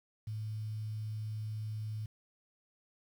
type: tone with quantisation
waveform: sine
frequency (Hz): 108.2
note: A2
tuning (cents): -29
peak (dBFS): -36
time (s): 0.27-2.06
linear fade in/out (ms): 5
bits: 10
effects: none